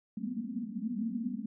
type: band-pass noise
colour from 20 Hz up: pink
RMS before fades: -36 dBFS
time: 0.17-1.46 s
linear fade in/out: 5 ms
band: 200 to 250 Hz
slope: 96 dB/octave
effects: none